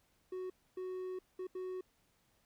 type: tone bursts at uneven times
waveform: triangle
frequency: 370 Hz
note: F#4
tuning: in tune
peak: -37 dBFS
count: 4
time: 0.32-0.5 / 0.77-1.19 / 1.39-1.47 / 1.55-1.81 s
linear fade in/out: 5 ms
effects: pink hiss -74 dBFS RMS until 2.45 s